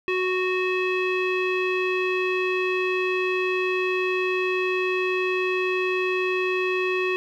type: tone with low-pass filter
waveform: square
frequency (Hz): 369.1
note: F#4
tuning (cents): -4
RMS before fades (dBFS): -24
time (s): 0.08-7.16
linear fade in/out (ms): 0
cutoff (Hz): 2600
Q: 4.3
effects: 10-bit